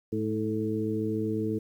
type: harmonic tone with a mistuned harmonic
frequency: 107.8 Hz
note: A2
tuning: 35 cents flat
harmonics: 1 / 2 / 3 / 4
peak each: -34 / -32 / -31 / -32 dBFS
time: 0.12-1.59 s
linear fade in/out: 10 ms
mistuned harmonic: 4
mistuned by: +26 cents
effects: 10-bit